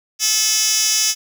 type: tone with high-pass filter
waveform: 10% pulse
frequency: 432.7 Hz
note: A4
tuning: 29 cents flat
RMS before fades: -17 dBFS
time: 0.19-1.15 s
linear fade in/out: 50 ms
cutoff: 4800 Hz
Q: 3.5
effects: none